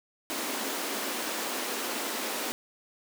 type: high-pass noise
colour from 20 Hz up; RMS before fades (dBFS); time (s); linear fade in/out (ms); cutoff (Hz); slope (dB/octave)
pink; -33; 0.3-2.52; 0; 230; 48
effects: none